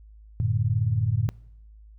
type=tone cluster; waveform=sine; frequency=94.2 / 113.1 / 149 Hz; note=F#2 / A2 / D3; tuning=+32 / +48 / +25 cents; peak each=-27 / -23 / -31 dBFS; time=0.4-1.29 s; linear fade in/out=0 ms; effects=noise-tail reverb RT60 0.8 s tail -23 dB re dry + added 53 Hz sine -46 dBFS peak until 1.98 s